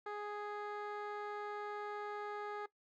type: tone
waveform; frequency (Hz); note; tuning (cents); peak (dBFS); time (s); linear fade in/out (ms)
15% pulse; 415.3; G#4; 0; -34; 0.06-2.66; 5
effects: noise-tail reverb RT60 0.1 s tail -18 dB re dry + low-pass 2000 Hz 12 dB/octave